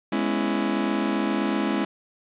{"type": "chord", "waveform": "40% pulse", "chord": "C# minor seventh", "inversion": "second", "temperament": "just", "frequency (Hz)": [207.9, 249.5, 277.2, 332.6], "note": ["G#3", "B3", "C#4", "E4"], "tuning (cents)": [2, 18, 0, 16], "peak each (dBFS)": [-26, -30, -27, -27], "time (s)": [0.12, 1.85], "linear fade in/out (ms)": 5, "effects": ["resampled to 8000 Hz", "8-bit"]}